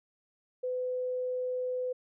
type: tone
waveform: sine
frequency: 504 Hz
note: B4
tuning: 35 cents sharp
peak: -30 dBFS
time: 0.63-1.93 s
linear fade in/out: 10 ms
effects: none